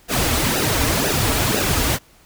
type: noise with flanger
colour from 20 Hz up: pink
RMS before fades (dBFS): -19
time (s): 0.08-1.99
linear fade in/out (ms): 50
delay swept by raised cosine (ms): 0.89 to 5.69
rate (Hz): 2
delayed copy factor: -0.8
effects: pink hiss -52 dBFS RMS until 2.25 s